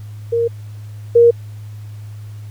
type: tone pair in turn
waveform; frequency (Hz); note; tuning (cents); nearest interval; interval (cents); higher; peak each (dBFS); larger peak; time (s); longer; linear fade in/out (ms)
sine; 466.2 / 470.5; A#4 / A#4; 0 / +16; unison; 16; second; -13 / -5; second; 0.32-0.48 / 1.15-1.31; neither; 10
effects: added 105 Hz sine -29 dBFS peak until 2.5 s + pink hiss -50 dBFS RMS until 2.5 s